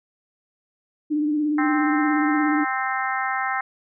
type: tone with vibrato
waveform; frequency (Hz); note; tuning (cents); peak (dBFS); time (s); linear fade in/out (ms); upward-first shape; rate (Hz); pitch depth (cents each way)
sine; 299.8; D4; +36; -19; 1.1-2.65; 20; sine; 17; 39
type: harmonic tone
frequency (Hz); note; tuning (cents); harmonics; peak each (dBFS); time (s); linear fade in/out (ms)
261.6; C4; 0; 3 / 4 / 5 / 6 / 7 / 8; -27 / -30 / -28 / -31 / -29 / -33; 1.58-3.61; 5
effects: none